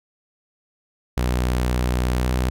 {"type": "tone with pitch glide", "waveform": "sawtooth", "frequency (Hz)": [61.74, 62.78], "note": ["B1", "B1"], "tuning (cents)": [0, 29], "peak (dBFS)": -15, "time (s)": [1.17, 2.5], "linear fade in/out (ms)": 5, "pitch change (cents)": 29, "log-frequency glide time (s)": [2.13, 2.3], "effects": []}